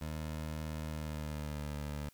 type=tone with pitch glide; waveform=20% pulse; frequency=77.78 to 73.58 Hz; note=D#2 to D2; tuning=0 to +4 cents; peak=-33 dBFS; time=0.01-2.09 s; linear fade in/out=5 ms; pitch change=-96 cents; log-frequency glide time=0.87-1.74 s; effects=white hiss -66 dBFS RMS until 2.13 s